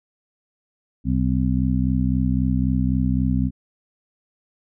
harmonic tone, 63.8 Hz, C2, 43 cents flat, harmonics 1 / 2 / 3 / 4, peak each -23 / -23 / -23 / -23 dBFS, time 1.04-3.51 s, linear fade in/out 50 ms, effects none

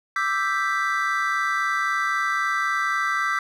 triangle chord, E minor seventh, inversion third, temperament equal, 1174.7 / 1318.5 / 1568 / 1975.5 Hz, D6 / E6 / G6 / B6, 0 / 0 / 0 / 0 cents, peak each -25 dBFS, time 0.16-3.39 s, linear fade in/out 2 ms, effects none

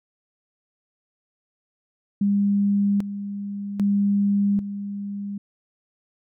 sine tone with tremolo, 201.4 Hz, G3, 47 cents sharp, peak -17 dBFS, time 2.21-5.38 s, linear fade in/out 5 ms, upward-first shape square, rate 0.63 Hz, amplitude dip 70%, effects none

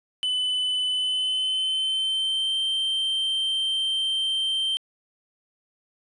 triangle tone with pitch glide, 3008 to 3132 Hz, F#7 to G7, +28 to -2 cents, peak -21 dBFS, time 0.23-4.77 s, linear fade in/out 0 ms, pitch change +70 cents, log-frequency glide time 0.9-2.57 s, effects resampled to 24000 Hz + 10-bit

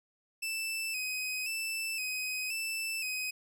sawtooth tone with vibrato, 2581 Hz, E7, 37 cents flat, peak -30 dBFS, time 0.42-3.31 s, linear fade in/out 10 ms, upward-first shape square, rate 0.96 Hz, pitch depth 45 cents each way, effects none

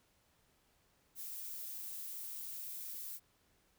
violet noise, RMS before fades -45 dBFS, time 1.15-3.2 s, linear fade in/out 50 ms, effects pink hiss -73 dBFS RMS until 3.78 s

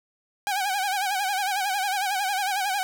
sawtooth tone with vibrato, 784 Hz, G5, in tune, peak -20 dBFS, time 0.47-2.83 s, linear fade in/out 0 ms, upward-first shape sine, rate 11 Hz, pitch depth 100 cents each way, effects none

